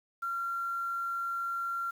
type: tone with quantisation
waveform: sine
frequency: 1374 Hz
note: F6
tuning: 29 cents flat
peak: -31 dBFS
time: 0.22-1.91 s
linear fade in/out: 10 ms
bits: 9
effects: none